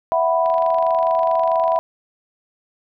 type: chord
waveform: sine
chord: E suspended second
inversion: none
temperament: equal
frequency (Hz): 659.3 / 740 / 987.8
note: E5 / F#5 / B5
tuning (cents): 0 / 0 / 0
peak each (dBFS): -17 / -22 / -20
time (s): 0.12-1.79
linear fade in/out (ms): 0
type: click train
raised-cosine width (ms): 0.3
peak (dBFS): -22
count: 33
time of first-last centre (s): 0.46-1.761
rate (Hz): 24.6
effects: none